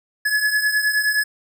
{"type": "beating tone pair", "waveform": "square", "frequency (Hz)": [1700, 1709.6], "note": ["G#6", "G#6"], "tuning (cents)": [40, 50], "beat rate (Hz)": 9.6, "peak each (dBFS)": [-19, -24], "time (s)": [0.25, 1.24], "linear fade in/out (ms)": 10, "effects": []}